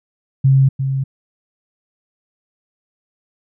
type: tone with echo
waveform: sine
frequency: 134.7 Hz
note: C#3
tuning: 49 cents flat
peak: -8 dBFS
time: 0.44-0.69 s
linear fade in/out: 10 ms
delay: 350 ms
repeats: 1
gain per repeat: -8 dB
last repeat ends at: 1.04 s
effects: none